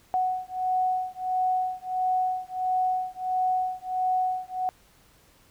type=beating tone pair; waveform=sine; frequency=740 / 741.5 Hz; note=F#5 / F#5; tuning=0 / +4 cents; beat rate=1.5 Hz; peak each=-27 dBFS; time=0.14-4.69 s; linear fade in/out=0 ms; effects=pink hiss -59 dBFS RMS until 5.5 s